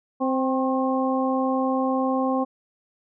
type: harmonic tone with a mistuned harmonic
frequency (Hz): 261.6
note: C4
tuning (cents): 0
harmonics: 1 / 2 / 3 / 4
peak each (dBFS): -23 / -26 / -28 / -29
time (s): 0.2-2.45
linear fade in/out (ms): 20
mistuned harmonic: 4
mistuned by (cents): +42
effects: none